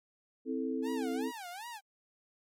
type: chord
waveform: sine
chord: A minor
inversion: first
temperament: equal with one note detuned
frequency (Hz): 261.6 / 326 / 440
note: C4 / E4 / A4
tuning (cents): 0 / -19 / 0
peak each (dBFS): -34 / -38 / -37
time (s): 0.45-1.32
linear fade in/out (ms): 50
type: tone with vibrato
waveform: sawtooth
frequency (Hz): 820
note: G#5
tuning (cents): -22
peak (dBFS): -38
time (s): 0.82-1.81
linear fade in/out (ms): 50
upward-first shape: sine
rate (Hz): 2.6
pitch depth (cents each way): 280
effects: MP3 64 kbps